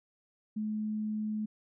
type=tone; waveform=sine; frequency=214.2 Hz; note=A3; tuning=46 cents flat; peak=-31 dBFS; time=0.56-1.46 s; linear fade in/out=10 ms; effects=none